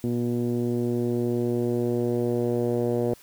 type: tone with low-pass filter sweep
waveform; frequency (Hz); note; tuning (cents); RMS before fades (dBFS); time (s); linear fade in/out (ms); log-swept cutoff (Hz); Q
10% pulse; 120; B2; -49; -25; 0.04-3.14; 0; 290 to 510; 1.8
effects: white hiss -53 dBFS RMS until 3.22 s